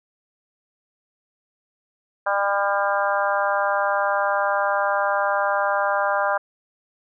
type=harmonic tone; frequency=200 Hz; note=G3; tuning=35 cents sharp; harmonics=3 / 4 / 5 / 6 / 7 / 8; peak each=-24 / -25 / -26 / -27 / -27 / -28 dBFS; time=2.26-6.38 s; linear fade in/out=10 ms; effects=none